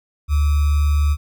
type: tone with sample-and-hold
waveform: sine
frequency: 73.42 Hz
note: D2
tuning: in tune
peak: -13 dBFS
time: 0.28-1.17 s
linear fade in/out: 50 ms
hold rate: 1225 Hz
effects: none